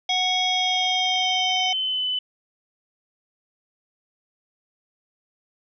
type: harmonic tone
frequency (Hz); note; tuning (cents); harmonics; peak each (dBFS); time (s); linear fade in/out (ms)
740; F#5; 0; 1 / 3 / 5 / 7 / 8; -25 / -28 / -34 / -35 / -36; 0.09-1.73; 5
type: tone with pitch glide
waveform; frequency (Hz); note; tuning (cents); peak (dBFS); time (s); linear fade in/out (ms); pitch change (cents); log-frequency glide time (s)
sine; 3300 to 3009; G#7 to F#7; -12 to +28; -22; 0.09-2.19; 5; -160; 0.47-2.06
effects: none